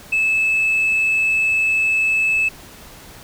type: tone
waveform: sine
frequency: 2610 Hz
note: E7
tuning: 18 cents flat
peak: -13 dBFS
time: 0.12-2.49 s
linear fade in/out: 10 ms
effects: tanh soft clip ceiling -12 dBFS + pink hiss -41 dBFS RMS until 3.23 s